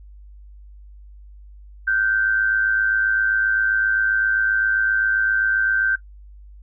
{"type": "tone pair together", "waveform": "sine", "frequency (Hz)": [1443, 1550.6], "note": ["F#6", "G6"], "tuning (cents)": [-44, -19], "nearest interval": "minor second", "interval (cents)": 125, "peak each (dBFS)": [-25, -17], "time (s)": [1.87, 5.96], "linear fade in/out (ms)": 10, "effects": ["noise-tail reverb RT60 0.1 s tail -18 dB re dry", "added 50 Hz sine -40 dBFS peak until 6.62 s"]}